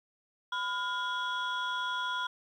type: tone cluster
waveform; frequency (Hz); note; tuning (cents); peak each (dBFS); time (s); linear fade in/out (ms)
sine; 1001 / 1418 / 3349; B5 / F6 / G#7; +23 / +26 / +14; -33 / -33 / -36; 0.52-2.27; 5
effects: tanh soft clip ceiling -26 dBFS + 11-bit